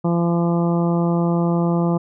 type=harmonic tone; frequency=170.8 Hz; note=F3; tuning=38 cents flat; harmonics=1 / 2 / 3 / 4 / 5 / 6 / 7; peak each=-17 / -23 / -27 / -29 / -31 / -33 / -34 dBFS; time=0.04-1.98 s; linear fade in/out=10 ms; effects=none